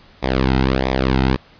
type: tone with flanger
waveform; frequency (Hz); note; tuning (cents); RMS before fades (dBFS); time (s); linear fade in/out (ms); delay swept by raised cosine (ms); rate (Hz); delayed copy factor
sawtooth; 65.41; C2; 0; -17; 0.22-1.37; 20; 0.68 to 1.78; 1.5; -0.8
effects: pink hiss -48 dBFS RMS until 1.59 s + resampled to 11025 Hz